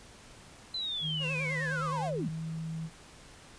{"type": "linear sweep", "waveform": "sine", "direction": "down", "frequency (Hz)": [4078, 134.7], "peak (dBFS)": -32, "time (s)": [0.74, 2.29], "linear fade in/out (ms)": 5}
{"type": "tone with pitch glide", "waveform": "sine", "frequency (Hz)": [155.6, 161.46], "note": ["D#3", "E3"], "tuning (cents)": [0, -36], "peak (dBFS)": -34, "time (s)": [1.01, 2.9], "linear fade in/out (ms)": 50, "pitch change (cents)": 64, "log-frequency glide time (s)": [2.04, 2.41]}
{"type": "tone with vibrato", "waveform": "sawtooth", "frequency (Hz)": 523.3, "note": "C5", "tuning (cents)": 0, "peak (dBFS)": -35, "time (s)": [1.19, 2.12], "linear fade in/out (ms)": 50, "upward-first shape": "sine", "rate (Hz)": 9.6, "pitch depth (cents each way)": 91}
{"effects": ["pink hiss -53 dBFS RMS until 3.58 s", "resampled to 22050 Hz"]}